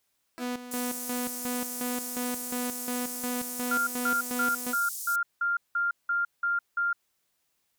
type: tone with tremolo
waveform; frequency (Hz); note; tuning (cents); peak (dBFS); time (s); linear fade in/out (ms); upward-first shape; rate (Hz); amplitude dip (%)
sawtooth; 246.9; B3; 0; -26; 0.38-4.75; 50; square; 2.8; 70
type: tone with exponential decay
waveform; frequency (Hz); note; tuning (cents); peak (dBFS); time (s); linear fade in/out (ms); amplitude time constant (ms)
10% pulse; 329.6; E4; 0; -30; 0.38-0.58; 0; 42
type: band-pass noise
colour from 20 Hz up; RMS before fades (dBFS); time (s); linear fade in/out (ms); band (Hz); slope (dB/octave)
white; -37; 0.71-5.16; 5; 5800 to 16000; 24
type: tone bursts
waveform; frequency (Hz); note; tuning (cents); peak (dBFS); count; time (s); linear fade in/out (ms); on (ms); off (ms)
sine; 1396.9; F6; 0; -24; 10; 3.71-6.93; 5; 160; 180
effects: white hiss -75 dBFS RMS until 7.78 s